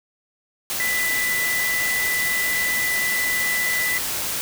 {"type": "tone in noise", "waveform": "sine", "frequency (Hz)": 1989, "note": "B6", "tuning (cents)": 12, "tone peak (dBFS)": -21, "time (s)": [0.8, 3.98], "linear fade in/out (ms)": 0, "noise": "white", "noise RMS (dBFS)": -26, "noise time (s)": [0.7, 4.41], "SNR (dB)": 2, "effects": []}